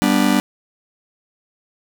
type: chord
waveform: 45% pulse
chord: G major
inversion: none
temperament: just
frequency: 196 / 245 / 294 Hz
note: G3 / B3 / D4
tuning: 0 / -14 / +2 cents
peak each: -18 dBFS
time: 0.02-0.4 s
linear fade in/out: 0 ms
effects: none